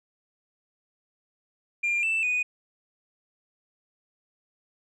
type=tone with pitch steps; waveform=sine; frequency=2396 / 2654 / 2479 Hz; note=D7 / E7 / D#7; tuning=+34 / +11 / -7 cents; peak=-21 dBFS; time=1.83-2.43 s; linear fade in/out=10 ms; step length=200 ms; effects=tanh soft clip ceiling -21 dBFS